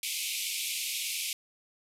pink band-pass noise, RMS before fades -34 dBFS, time 0.03-1.33 s, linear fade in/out 2 ms, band 2200 to 14000 Hz, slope 96 dB/octave, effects none

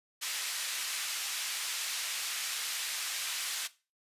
pink band-pass noise, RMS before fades -36 dBFS, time 0.21-3.68 s, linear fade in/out 20 ms, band 2200 to 12000 Hz, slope 12 dB/octave, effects noise-tail reverb RT60 0.3 s tail -17 dB re dry + resampled to 32000 Hz

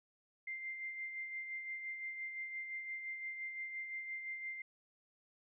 sine tone with tremolo, 2093 Hz, C7, in tune, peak -39 dBFS, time 0.47-4.62 s, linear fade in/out 5 ms, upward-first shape sine, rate 5.8 Hz, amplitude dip 45%, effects none

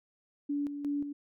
sine tone with tremolo, 287.5 Hz, D4, 37 cents flat, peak -29 dBFS, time 0.49-1.13 s, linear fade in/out 10 ms, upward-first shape square, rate 2.8 Hz, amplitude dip 55%, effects none

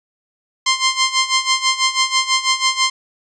10% pulse tone with tremolo, 1049 Hz, C6, 4 cents sharp, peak -3 dBFS, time 0.66-2.9 s, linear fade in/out 5 ms, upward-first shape sine, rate 6.1 Hz, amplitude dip 80%, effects resampled to 22050 Hz

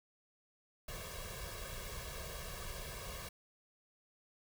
pink noise with comb filter, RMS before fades -45 dBFS, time 0.88-3.29 s, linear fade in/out 5 ms, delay 1.8 ms, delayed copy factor +1, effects none

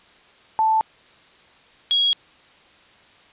sine tone pair in turn, 880 / 3307 Hz, A5 / G#7, 0 / -8 cents, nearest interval octave + major seventh, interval 2292 cents, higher second, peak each -15 dBFS, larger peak neither, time 0.59-0.81 / 1.91-2.13 s, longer neither, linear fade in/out 0 ms, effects white hiss -52 dBFS RMS until 3.32 s + resampled to 8000 Hz

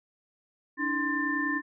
sine tone cluster, 287.9 / 318 / 1045 / 1785 Hz, D4 / D#4 / C6 / A6, -34 / +38 / -2 / +24 cents, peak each -31 / -35 / -35 / -29 dBFS, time 0.77-1.62 s, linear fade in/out 50 ms, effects none

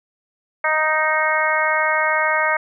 harmonic tone, 311.1 Hz, D#4, in tune, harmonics 2 / 3 / 4 / 5 / 6 / 7, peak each -23 / -23 / -23 / -23 / -23 / -23 dBFS, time 0.64-2.57 s, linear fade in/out 5 ms, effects none

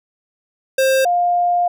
square / sine tone pair in turn, 530 / 704.8 Hz, C5 / F5, +22 / +16 cents, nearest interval perfect fourth, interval 494 cents, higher second, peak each -13 dBFS, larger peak neither, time 0.78-1.05 / 1.05-1.68 s, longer second, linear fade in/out 5 ms, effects none

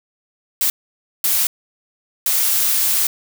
blue noise bursts at uneven times, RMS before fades -17 dBFS, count 3, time 0.61-0.7 / 1.24-1.47 / 2.26-3.07 s, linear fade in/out 2 ms, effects none

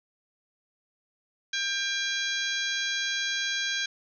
harmonic tone with a mistuned harmonic, 796 Hz, G5, 26 cents sharp, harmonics 2 / 3 / 4 / 5 / 6 / 7 / 8, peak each -31 / -36 / -33 / -34 / -40 / -41 / -38 dBFS, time 1.53-3.86 s, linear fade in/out 5 ms, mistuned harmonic 4, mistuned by +54 cents, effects none

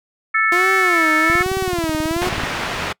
harmonic tone, 440 Hz, A4, in tune, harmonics 3 / 4 / 5, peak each -18 / -18 / -18 dBFS, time 0.34-1.43 s, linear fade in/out 10 ms
sawtooth tone with vibrato, 344.5 Hz, F4, 24 cents flat, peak -15 dBFS, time 0.52-2.29 s, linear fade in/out 2 ms, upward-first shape sine, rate 1.2 Hz, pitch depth 180 cents each way
click train, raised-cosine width 5 ms, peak -15 dBFS, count 22, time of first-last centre 1.3-2.435 s, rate 18.5 Hz
white low-pass noise, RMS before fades -24 dBFS, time 2.21-2.93 s, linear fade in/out 10 ms, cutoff 2300 Hz, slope 12 dB/octave
effects noise-tail reverb RT60 0.1 s tail -25 dB re dry

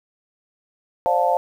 sine chord, D minor seventh, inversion third, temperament just, 528.6 / 587.3 / 704.8 / 881 Hz, C5 / D5 / F5 / A5, +18 / 0 / +16 / +2 cents, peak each -22 / -24 / -20 / -21 dBFS, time 1.06-1.37 s, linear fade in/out 0 ms, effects 8-bit

